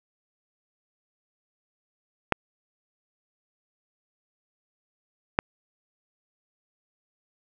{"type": "clicks", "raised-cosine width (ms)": 0.5, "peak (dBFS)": -4, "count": 2, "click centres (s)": [2.323, 5.389], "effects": []}